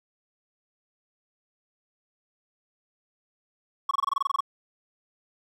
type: tone bursts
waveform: triangle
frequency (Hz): 1108.7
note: C#6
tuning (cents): 0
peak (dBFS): -19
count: 12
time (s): 3.89-4.406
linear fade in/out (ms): 5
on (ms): 21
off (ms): 24
effects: 10-bit